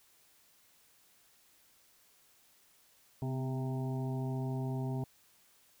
harmonic tone with a mistuned harmonic, 131.6 Hz, C3, 10 cents sharp, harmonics 1 / 2 / 3 / 5 / 6 / 7, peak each -34 / -40 / -44 / -48 / -50 / -51 dBFS, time 3.22-5.04 s, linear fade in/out 2 ms, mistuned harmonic 2, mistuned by -46 cents, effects white hiss -66 dBFS RMS until 5.8 s

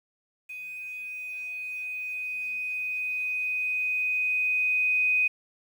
sine tone with level ramp, 2500 Hz, D#7, 8 cents sharp, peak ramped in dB -36 to -20 dBFS, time 0.49-5.28 s, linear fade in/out 10 ms, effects 9-bit

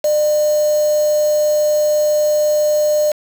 sine tone with quantisation, 602 Hz, D5, 43 cents sharp, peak -12 dBFS, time 0.04-3.12 s, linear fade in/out 5 ms, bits 4, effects none

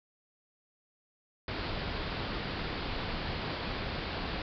pink low-pass noise, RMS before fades -36 dBFS, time 1.48-4.42 s, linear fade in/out 2 ms, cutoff 4900 Hz, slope 96 dB/octave, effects none

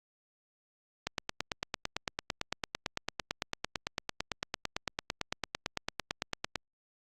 click train, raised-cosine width 0.2 ms, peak -14 dBFS, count 50, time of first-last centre 1.07-6.557 s, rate 8.93 Hz, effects Opus 48 kbps

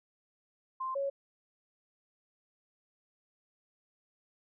sine tone pair in turn, 1046.5 / 554.4 Hz, C6 / C#5, 0 / 0 cents, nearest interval major seventh, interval 1100 cents, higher first, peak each -33 / -30 dBFS, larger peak second, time 0.8-0.95 / 0.95-1.1 s, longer neither, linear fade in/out 10 ms, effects none

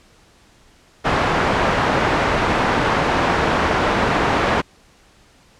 white low-pass noise, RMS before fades -18 dBFS, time 1.04-4.62 s, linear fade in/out 20 ms, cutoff 1300 Hz, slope 12 dB/octave, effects pink hiss -52 dBFS RMS until 5.59 s + low-pass 8000 Hz 12 dB/octave

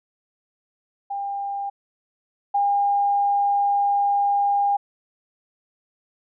sine tone pair in turn, 800 / 807 Hz, G5 / G#5, +35 / -50 cents, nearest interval unison, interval 15 cents, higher second, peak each -25 / -17 dBFS, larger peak second, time 1.1-1.7 / 2.54-4.77 s, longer second, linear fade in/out 10 ms, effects none

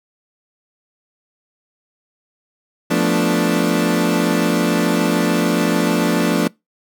30% pulse chord, B half-diminished seventh, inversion second, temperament equal, 174.61 / 220 / 246.9 / 293.7 Hz, F3 / A3 / B3 / D4, 0 / 0 / 0 / 0 cents, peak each -17 / -18 / -19 / -17 dBFS, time 2.9-6.48 s, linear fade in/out 10 ms, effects noise-tail reverb RT60 0.2 s tail -24 dB re dry

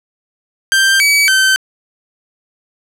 sawtooth tone with pitch steps, 1574 / 2280 / 1543 Hz, G6 / C#7 / G6, +7 / +48 / -28 cents, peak -5 dBFS, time 0.72-1.56 s, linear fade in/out 0 ms, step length 280 ms, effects low-pass 12000 Hz 12 dB/octave

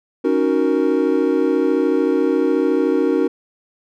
triangle chord, D# minor seventh, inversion third, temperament equal, 277.2 / 311.1 / 370 / 466.2 Hz, C#4 / D#4 / F#4 / A#4, 0 / 0 / 0 / 0 cents, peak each -18 dBFS, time 0.24-3.28 s, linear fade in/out 10 ms, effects none

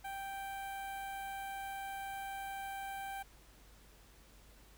sawtooth tone with notch filter, 784 Hz, G5, in tune, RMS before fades -43 dBFS, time 0.04-3.23 s, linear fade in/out 10 ms, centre 5200 Hz, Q 0.65, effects added 50 Hz sine -61 dBFS peak until 4.77 s + pink hiss -63 dBFS RMS until 4.77 s

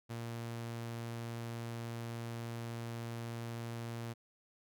sawtooth tone, 116.54 Hz, A#2, in tune, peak -36 dBFS, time 0.09-4.14 s, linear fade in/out 20 ms, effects none

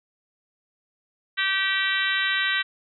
harmonic tone, 386.9 Hz, G4, 23 cents flat, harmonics 3 / 4 / 5 / 6 / 7 / 8 / 9 / 10, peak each -34 / -26 / -26 / -32 / -33 / -31 / -35 / -30 dBFS, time 1.37-2.63 s, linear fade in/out 20 ms, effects none

